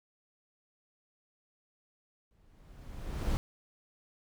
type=noise with exponential growth; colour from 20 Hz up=brown; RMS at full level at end=-28 dBFS; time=2.31-3.37 s; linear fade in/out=0 ms; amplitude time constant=230 ms; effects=none